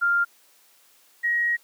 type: tone pair in turn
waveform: sine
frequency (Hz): 1396.9 / 1893.5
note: F6 / A#6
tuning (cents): 0 / +27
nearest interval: perfect fourth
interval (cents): 527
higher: second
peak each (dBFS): -18 / -20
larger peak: first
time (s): 0.01-0.25 / 1.23-1.57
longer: second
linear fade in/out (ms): 20
effects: white hiss -58 dBFS RMS until 1.63 s + high-pass 300 Hz 12 dB/octave